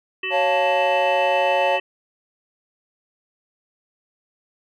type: harmonic tone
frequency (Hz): 376.1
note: F#4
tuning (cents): +28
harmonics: 1 / 3 / 5 / 7 / 8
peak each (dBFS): -32 / -38 / -30 / -26 / -32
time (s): 0.23-1.8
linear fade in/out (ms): 5
type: chord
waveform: triangle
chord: Db augmented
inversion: none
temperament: equal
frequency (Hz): 554.4 / 698.5 / 880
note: Db5 / F5 / A5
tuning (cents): 0 / 0 / 0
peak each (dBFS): -18 / -22 / -20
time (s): 0.3-1.8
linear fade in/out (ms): 50
effects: none